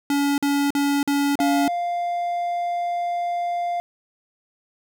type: tone bursts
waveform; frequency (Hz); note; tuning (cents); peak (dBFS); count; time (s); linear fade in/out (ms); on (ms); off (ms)
square; 283.7; C#4; +40; -19; 5; 0.1-1.68; 2; 280; 45
type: tone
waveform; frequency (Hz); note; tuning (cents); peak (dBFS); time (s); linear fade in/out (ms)
triangle; 698.5; F5; 0; -20; 1.39-3.8; 0
effects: none